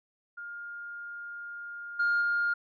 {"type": "tone with level steps", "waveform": "sine", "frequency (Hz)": 1412, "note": "F6", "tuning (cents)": 19, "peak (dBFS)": [-38, -22, -24], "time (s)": [0.37, 2.54], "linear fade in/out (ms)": 10, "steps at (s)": [1.99, 2.21], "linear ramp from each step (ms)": 10, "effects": ["tanh soft clip ceiling -21 dBFS"]}